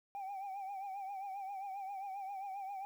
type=tone with vibrato; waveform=sine; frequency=784 Hz; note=G5; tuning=in tune; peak=-38 dBFS; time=0.15-2.85 s; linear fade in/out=0 ms; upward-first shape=triangle; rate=7.5 Hz; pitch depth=81 cents each way; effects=tanh soft clip ceiling -39 dBFS + 11-bit